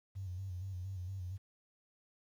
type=tone with vibrato; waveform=sine; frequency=93.2 Hz; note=F#2; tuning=13 cents sharp; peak=-39 dBFS; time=0.15-1.38 s; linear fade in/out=20 ms; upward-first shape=square; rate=4.3 Hz; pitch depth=62 cents each way; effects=11-bit